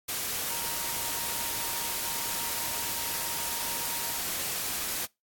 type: tone in noise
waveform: sine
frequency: 932.3 Hz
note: A#5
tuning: in tune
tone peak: -42 dBFS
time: 0.49-4.18 s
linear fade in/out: 10 ms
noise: white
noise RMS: -32 dBFS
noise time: 0.08-5.06 s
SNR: -13 dB
effects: noise-tail reverb RT60 0.2 s tail -23 dB re dry + AAC 64 kbps